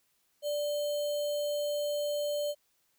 sine tone with sample-and-hold, 587 Hz, D5, 1 cent flat, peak -29 dBFS, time 0.42-2.55 s, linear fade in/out 50 ms, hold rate 3675 Hz, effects white hiss -73 dBFS RMS until 2.98 s

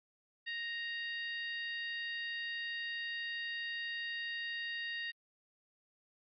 harmonic tone, 932.3 Hz, A#5, in tune, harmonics 2 / 3 / 4 / 5, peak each -39 / -45 / -47 / -52 dBFS, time 0.46-5.12 s, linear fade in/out 20 ms, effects AAC 64 kbps

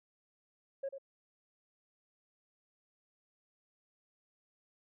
sine tone with echo, 546 Hz, C#5, 26 cents flat, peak -33 dBFS, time 0.83-0.89 s, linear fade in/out 10 ms, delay 94 ms, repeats 1, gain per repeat -9 dB, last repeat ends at 0.984 s, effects tanh soft clip ceiling -32 dBFS

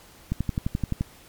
click train, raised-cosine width 5 ms, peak -12 dBFS, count 9, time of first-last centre 0.32-1.01 s, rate 11.6 Hz, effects pink hiss -51 dBFS RMS until 1.28 s + MP3 96 kbps

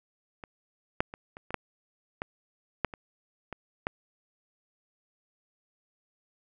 clicks, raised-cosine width 0.5 ms, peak -26 / -9 / -25 / -28 / -24 / -12 / -17 / -10 / -25 / -22 / -13 dBFS, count 11, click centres 0.438 / 1.005 / 1.139 / 1.369 / 1.506 / 1.543 / 2.219 / 2.847 / 2.938 / 3.527 / 3.869 s, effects none

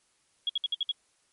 sine tone bursts, 3322 Hz, G#7, in tune, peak -25 dBFS, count 6, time 0.47-0.914 s, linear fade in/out 2 ms, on 24 ms, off 60 ms, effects white hiss -69 dBFS RMS until 1.32 s + MP3 48 kbps

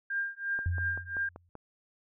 sine tone with tremolo, 1600 Hz, G6, 35 cents sharp, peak -27 dBFS, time 0.1-1.29 s, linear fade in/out 5 ms, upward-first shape triangle, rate 2.9 Hz, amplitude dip 100%
click train, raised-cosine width 1 ms, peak -30 dBFS, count 6, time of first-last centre 0.59-1.553 s, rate 5.19 Hz
sine tone with exponential decay, 87.31 Hz, F2, in tune, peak -25 dBFS, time 0.66-1.49 s, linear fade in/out 0 ms, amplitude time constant 180 ms
effects none

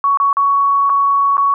sine tone with dropouts, 1118 Hz, C#6, 14 cents sharp, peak -10 dBFS, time 0.04-1.54 s, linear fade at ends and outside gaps 1 ms, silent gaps 0.173-0.2 / 0.329-0.369 / 0.895-0.899 / 1.369-1.379 s, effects none

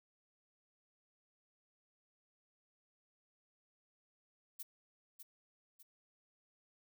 violet noise with echo, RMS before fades -45 dBFS, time 4.59-4.63 s, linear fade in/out 10 ms, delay 600 ms, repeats 2, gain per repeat -7 dB, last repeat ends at 5.83 s, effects none

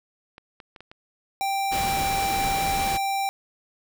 clicks, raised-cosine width 0.3 ms, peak -27 dBFS, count 5, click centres 0.381 / 0.602 / 0.762 / 0.806 / 0.915 s
square tone, 785 Hz, G5, 2 cents sharp, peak -24 dBFS, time 1.41-3.29 s, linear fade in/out 0 ms
pink noise, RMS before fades -30 dBFS, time 1.71-2.98 s, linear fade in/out 20 ms
effects none

